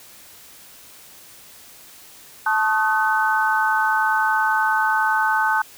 sine tone cluster, 875 / 1093 / 1253 / 1516 Hz, A5 / C#6 / D#6 / F#6, -10 / -25 / +12 / +42 cents, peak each -20 / -28 / -25 / -20 dBFS, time 2.46-5.62 s, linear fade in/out 5 ms, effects white hiss -45 dBFS RMS until 5.77 s

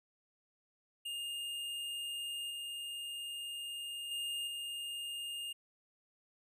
square tone with level steps, 2826 Hz, F7, 20 cents sharp, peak -39 / -41 / -37 / -40 dBFS, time 1.05-5.53 s, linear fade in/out 10 ms, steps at 2.5 / 4.11 / 4.47 s, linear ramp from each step 5 ms, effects resampled to 32000 Hz

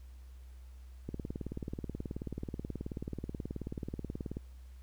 click train, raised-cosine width 3 ms, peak -25 dBFS, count 62, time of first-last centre 1.09-4.37 s, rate 18.6 Hz, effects added 63 Hz sine -48 dBFS peak until 4.82 s + pink hiss -68 dBFS RMS until 4.82 s

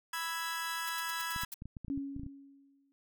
sawtooth chord, E major, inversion second, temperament equal, 987.8 / 1318.5 / 1661.2 Hz, B5 / E6 / G#6, 0 / 0 / 0 cents, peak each -36 / -37 / -35 dBFS, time 0.13-1.45 s, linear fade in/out 5 ms
blue noise bursts, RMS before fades -41 dBFS, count 7, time 0.87-1.542 s, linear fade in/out 5 ms, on 24 ms, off 84 ms
clicks, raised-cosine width 5 ms, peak -31 dBFS, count 12, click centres 1.362 / 1.435 / 1.621 / 1.656 / 1.768 / 1.847 / 1.882 / 1.976 / 2.164 / 2.196 / 2.234 / 2.264 s
sine tone with exponential decay, 277.2 Hz, C#4, in tune, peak -31 dBFS, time 1.9-2.92 s, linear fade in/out 0 ms, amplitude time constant 220 ms
effects none

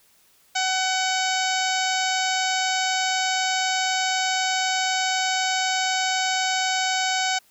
harmonic tone, 752 Hz, F#5, 28 cents sharp, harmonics 1 / 2 / 3 / 4 / 5 / 6 / 7 / 8 / 9 / 10, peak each -25 / -28 / -30 / -31 / -32 / -33 / -33 / -34 / -35 / -35 dBFS, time 0.55-7.39 s, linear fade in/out 10 ms, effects white hiss -59 dBFS RMS until 7.5 s

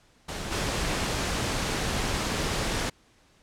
pink noise with level steps, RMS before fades -34 / -28 dBFS, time 0.28-2.9 s, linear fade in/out 10 ms, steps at 0.51 s, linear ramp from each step 20 ms, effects pink hiss -61 dBFS RMS until 3.42 s + low-pass 8000 Hz 12 dB/octave

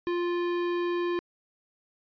sine tone with hard clipping, 349.2 Hz, F4, in tune, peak -28 dBFS, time 0.07-1.19 s, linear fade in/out 0 ms, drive 16 dB, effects resampled to 11025 Hz

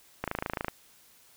click train, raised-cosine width 0.5 ms, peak -15 dBFS, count 13, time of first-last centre 0.24-0.683 s, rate 27.1 Hz, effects white hiss -59 dBFS RMS until 1.36 s

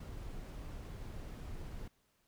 brown noise, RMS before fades -45 dBFS, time 0-1.88 s, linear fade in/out 5 ms, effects pink hiss -75 dBFS RMS until 2.27 s

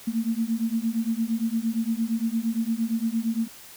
sine beating tone pair, 222.7 / 231.4 Hz, A3 / A#3, +21 / -13 cents, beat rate 8.7 Hz, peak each -26 dBFS, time 0.07-3.48 s, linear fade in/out 10 ms, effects white hiss -46 dBFS RMS until 3.76 s

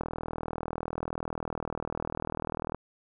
click train, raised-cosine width 1 ms, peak -18 dBFS, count 111, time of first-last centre 0.01-2.746 s, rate 40.2 Hz, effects none

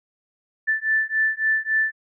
sine beating tone pair, 1759 / 1762.6 Hz, A6 / A6, -1 / +3 cents, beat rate 3.6 Hz, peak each -22 / -22 dBFS, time 0.67-1.92 s, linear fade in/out 20 ms, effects none

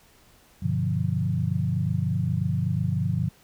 sine chord, G dominant seventh, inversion none, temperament equal, 98 / 123.47 / 146.83 / 174.61 Hz, G2 / B2 / D3 / F3, 0 / 0 / 0 / 0 cents, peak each -28 dBFS, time 0.62-3.29 s, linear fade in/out 10 ms, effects pink hiss -57 dBFS RMS until 3.43 s

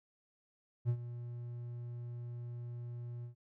triangle tone with ADSR envelope, 120 Hz, B2, 49 cents flat, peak -25 dBFS, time 0.85-3.35 s, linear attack 41 ms, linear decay 72 ms, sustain -14 dB, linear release 110 ms, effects none

